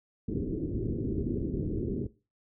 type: low-pass noise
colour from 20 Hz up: white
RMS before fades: -32 dBFS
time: 0.28-2.07 s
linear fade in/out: 5 ms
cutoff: 400 Hz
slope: 48 dB/octave
effects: noise-tail reverb RT60 0.3 s tail -17 dB re dry